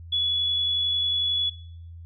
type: tone with amplitude modulation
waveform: sine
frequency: 3400 Hz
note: G#7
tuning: 40 cents sharp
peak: -20 dBFS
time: 0.12-1.5 s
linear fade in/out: 10 ms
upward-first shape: sine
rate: 51.1 Hz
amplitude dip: 25%
effects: noise-tail reverb RT60 0.7 s tail -22 dB re dry + added 84 Hz sine -39 dBFS peak until 2.05 s